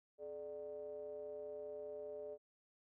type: ring-modulated tone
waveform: triangle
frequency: 82.5 Hz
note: E2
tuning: 2 cents sharp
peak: -40 dBFS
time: 0.18-2.38 s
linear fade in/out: 50 ms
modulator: 510 Hz
effects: none